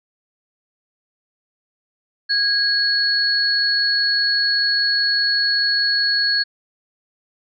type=tone pair together; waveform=sine; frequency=1644 / 4369 Hz; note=G#6 / C#8; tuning=-18 / -26 cents; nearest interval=octave + perfect fourth; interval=1692 cents; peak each=-20 / -17 dBFS; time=2.29-6.44 s; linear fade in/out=20 ms; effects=none